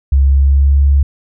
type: tone with pitch glide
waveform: sine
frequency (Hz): 68.3 to 70.02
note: C#2 to C#2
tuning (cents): -25 to +18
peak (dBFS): -6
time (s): 0.12-1.03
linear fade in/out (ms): 5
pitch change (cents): +43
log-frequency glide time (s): 0.23-0.82
effects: none